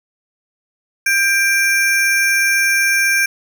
square ring-modulated tone, 1975.5 Hz, B6, in tune, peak -10 dBFS, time 1.06-3.26 s, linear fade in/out 5 ms, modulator 382 Hz, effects none

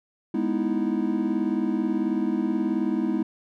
triangle chord, E major seventh, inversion first, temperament equal, 207.7 / 246.9 / 311.1 / 329.6 Hz, G#3 / B3 / D#4 / E4, 0 / 0 / 0 / 0 cents, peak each -26 dBFS, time 0.34-3.23 s, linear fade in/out 5 ms, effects none

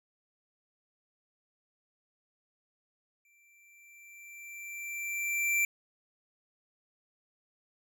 square tone with exponential growth, 2349 Hz, D7, in tune, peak -25 dBFS, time 3.25-5.65 s, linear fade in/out 2 ms, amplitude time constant 520 ms, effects none

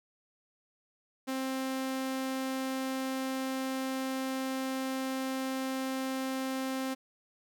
sawtooth tone, 263.7 Hz, C4, 14 cents sharp, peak -28 dBFS, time 1.27-6.95 s, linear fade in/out 20 ms, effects none

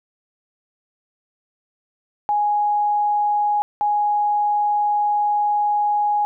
sine tone pair in turn, 830.6 / 830.6 Hz, G#5 / G#5, 0 / 0 cents, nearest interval unison, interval 0 cents, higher neither, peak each -16 dBFS, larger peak neither, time 2.29-3.62 / 3.81-6.25 s, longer second, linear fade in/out 0 ms, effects none

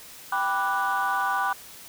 sine chord, G major seventh, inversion none, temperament equal, 784 / 987.8 / 1174.7 / 1480 Hz, G5 / B5 / D6 / F#6, 0 / 0 / 0 / 0 cents, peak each -27 dBFS, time 0.32-1.53 s, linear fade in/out 5 ms, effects tanh soft clip ceiling -17 dBFS + white hiss -45 dBFS RMS until 1.88 s

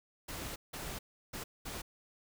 pink noise bursts at uneven times, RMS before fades -42 dBFS, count 4, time 0.28-0.56 / 0.73-0.99 / 1.33-1.44 / 1.65-1.82 s, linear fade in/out 10 ms, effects none

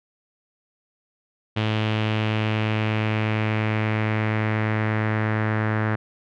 sawtooth tone with low-pass filter sweep, 108.5 Hz, A2, 24 cents flat, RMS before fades -23 dBFS, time 1.56-5.96 s, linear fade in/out 10 ms, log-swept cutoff 3100 to 1700 Hz, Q 2.8, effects none

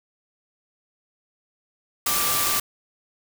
sine tone in noise, 1174.7 Hz, D6, in tune, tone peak -29 dBFS, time 2.06-2.6 s, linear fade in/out 5 ms, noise white, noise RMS -23 dBFS, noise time 2.06-2.6 s, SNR -9 dB, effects none

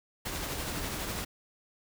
pink noise with tremolo, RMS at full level -34 dBFS, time 0.25-1.25 s, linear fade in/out 10 ms, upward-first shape triangle, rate 12 Hz, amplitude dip 35%, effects none

